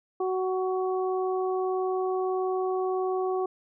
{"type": "harmonic tone", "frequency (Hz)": 373.2, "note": "F#4", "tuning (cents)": 15, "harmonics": [1, 2, 3], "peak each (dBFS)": [-26, -32, -36], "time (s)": [0.2, 3.46], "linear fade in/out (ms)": 5, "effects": []}